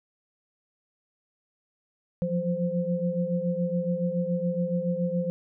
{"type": "tone cluster", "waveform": "sine", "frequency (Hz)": [172.7, 179.8, 519], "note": ["F3", "F#3", "C5"], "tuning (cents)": [-19, -49, -14], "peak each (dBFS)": -29, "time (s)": [2.22, 5.3], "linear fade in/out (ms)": 0, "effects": []}